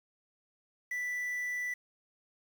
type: tone with quantisation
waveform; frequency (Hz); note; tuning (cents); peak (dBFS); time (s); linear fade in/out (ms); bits
triangle; 1975.5; B6; 0; -31; 0.91-1.74; 5; 9
effects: none